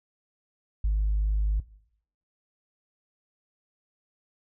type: tone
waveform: sine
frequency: 51.7 Hz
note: G#1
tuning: 7 cents flat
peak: -20 dBFS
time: 0.84-1.6 s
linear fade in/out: 5 ms
effects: noise-tail reverb RT60 0.7 s tail -20 dB re dry + tanh soft clip ceiling -19 dBFS